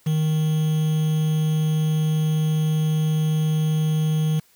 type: tone with quantisation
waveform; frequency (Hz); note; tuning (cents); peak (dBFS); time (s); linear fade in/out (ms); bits
triangle; 155.8; D#3; +3; -16; 0.06-4.4; 10; 6
effects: white hiss -58 dBFS RMS until 4.55 s